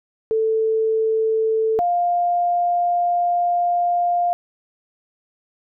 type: tone pair in turn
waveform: sine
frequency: 442.2 / 701.9 Hz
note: A4 / F5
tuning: +9 / +9 cents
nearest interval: minor sixth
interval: 800 cents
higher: second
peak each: -16 dBFS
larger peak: neither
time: 0.31-1.79 / 1.79-4.33 s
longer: second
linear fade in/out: 0 ms
effects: none